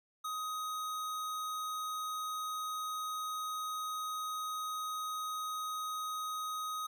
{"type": "tone", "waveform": "square", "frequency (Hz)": 1255, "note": "D#6", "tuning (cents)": 15, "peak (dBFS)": -37, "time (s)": [0.24, 6.87], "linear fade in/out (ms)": 10, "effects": []}